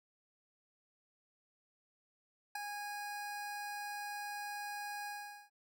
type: tone with ADSR envelope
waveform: 25% pulse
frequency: 823 Hz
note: G#5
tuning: 16 cents flat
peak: -31 dBFS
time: 2.55-5.5 s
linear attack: 6 ms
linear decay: 7 ms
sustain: -6 dB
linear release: 430 ms
effects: none